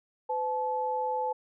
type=tone pair together; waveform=sine; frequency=505.8 / 865 Hz; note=B4 / A5; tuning=+41 / -30 cents; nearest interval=major sixth; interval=929 cents; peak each=-32 / -29 dBFS; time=0.29-1.33 s; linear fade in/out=10 ms; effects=none